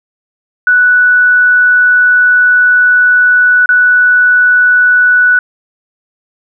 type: tone with dropouts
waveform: sine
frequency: 1480 Hz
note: F#6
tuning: in tune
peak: -4 dBFS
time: 0.67-5.39 s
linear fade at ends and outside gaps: 2 ms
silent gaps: 3.659-3.69 s
effects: none